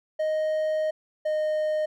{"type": "tone pair in turn", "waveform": "triangle", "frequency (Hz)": [622.3, 615.9], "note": ["D#5", "D#5"], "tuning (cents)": [0, -18], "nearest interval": "unison", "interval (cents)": 18, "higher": "first", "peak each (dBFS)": -21, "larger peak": "neither", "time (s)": [[0.19, 0.91], [1.25, 1.86]], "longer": "first", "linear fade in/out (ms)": 10, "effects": []}